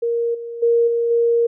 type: tone with level steps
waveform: sine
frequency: 468 Hz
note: A#4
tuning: 7 cents sharp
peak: -17 / -27 / -12 / -16 / -13 dBFS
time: 0.02-1.47 s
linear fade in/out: 10 ms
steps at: 0.34 / 0.62 / 0.87 / 1.1 s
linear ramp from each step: 10 ms
effects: none